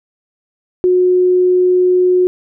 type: tone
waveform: sine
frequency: 363.7 Hz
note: F#4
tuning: 30 cents flat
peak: -8 dBFS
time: 0.84-2.27 s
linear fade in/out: 0 ms
effects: none